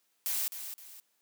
blue noise with echo, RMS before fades -32 dBFS, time 0.26-0.48 s, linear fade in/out 0 ms, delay 260 ms, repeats 2, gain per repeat -9 dB, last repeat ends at 1 s, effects white hiss -74 dBFS RMS until 1.21 s + high-pass 200 Hz 12 dB/octave

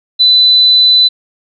sine tone, 4000 Hz, B7, 21 cents sharp, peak -4 dBFS, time 0.19-1.09 s, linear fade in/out 20 ms, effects none

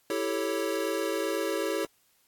square chord, A dominant seventh, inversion second, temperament equal, 329.6 / 392 / 440 / 554.4 Hz, E4 / G4 / A4 / C#5, 0 / 0 / 0 / 0 cents, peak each -34 dBFS, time 0.1-1.85 s, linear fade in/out 2 ms, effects white hiss -67 dBFS RMS until 2.27 s + AAC 64 kbps

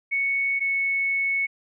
sine tone pair in turn, 2217 / 2208 Hz, C#7 / C#7, 0 / -7 cents, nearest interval unison, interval 7 cents, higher first, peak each -21 dBFS, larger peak neither, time 0.11-0.6 / 0.6-1.47 s, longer second, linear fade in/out 20 ms, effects none

